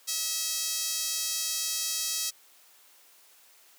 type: tone with high-pass filter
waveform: sawtooth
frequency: 646 Hz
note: E5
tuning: 35 cents flat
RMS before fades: -31 dBFS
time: 0.07-2.31 s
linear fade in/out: 20 ms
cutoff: 5300 Hz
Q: 1.4
effects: white hiss -58 dBFS RMS until 3.78 s + high-pass 400 Hz 12 dB/octave